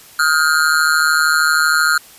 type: tone with amplitude modulation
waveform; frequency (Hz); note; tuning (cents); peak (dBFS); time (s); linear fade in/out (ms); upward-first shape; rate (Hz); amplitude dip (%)
square; 1419; F6; +27; -8; 0.19-1.98; 5; sine; 153; 100
effects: white hiss -42 dBFS RMS until 2.18 s + resampled to 32000 Hz